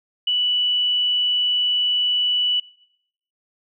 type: tone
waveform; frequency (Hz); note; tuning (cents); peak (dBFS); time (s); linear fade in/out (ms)
sine; 2960; F#7; 0; -17; 0.27-2.6; 5
effects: noise-tail reverb RT60 0.8 s tail -23 dB re dry